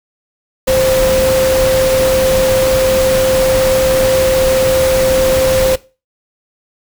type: tone in noise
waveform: sine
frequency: 523.3 Hz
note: C5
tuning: in tune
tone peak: -10 dBFS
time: 0.67-5.76 s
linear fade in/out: 10 ms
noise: pink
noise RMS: -18 dBFS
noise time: 0.67-5.76 s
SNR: +5 dB
effects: noise-tail reverb RT60 0.3 s tail -19 dB re dry